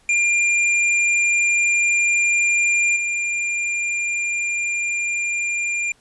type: tone with level steps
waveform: square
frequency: 2396 Hz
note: D7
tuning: 34 cents sharp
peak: -16 / -21 dBFS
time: 0.09-5.92 s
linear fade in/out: 2 ms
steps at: 2.96 s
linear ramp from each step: 5 ms
effects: pink hiss -57 dBFS RMS until 6 s + resampled to 24000 Hz